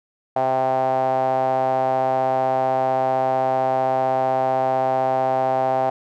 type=tone with band-pass filter; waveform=sawtooth; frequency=130.81 Hz; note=C3; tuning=in tune; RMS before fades=-20 dBFS; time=0.36-5.9 s; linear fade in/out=5 ms; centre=730 Hz; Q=9.2; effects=none